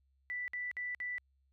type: tone bursts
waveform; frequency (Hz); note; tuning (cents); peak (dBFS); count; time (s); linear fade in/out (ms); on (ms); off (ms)
sine; 1975.5; B6; 0; -36; 4; 0.3-1.182; 0; 180; 54
effects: added 67 Hz sine -70 dBFS peak until 1.52 s